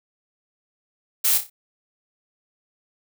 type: noise with echo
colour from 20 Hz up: blue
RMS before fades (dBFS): -19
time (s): 1.24-1.38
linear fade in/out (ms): 10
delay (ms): 30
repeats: 4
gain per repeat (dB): -8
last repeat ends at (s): 1.5
effects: none